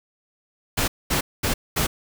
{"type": "noise bursts", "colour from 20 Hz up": "pink", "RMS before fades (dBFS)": -22, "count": 4, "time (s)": [0.77, 1.87], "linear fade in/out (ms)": 10, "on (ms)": 110, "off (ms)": 220, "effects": []}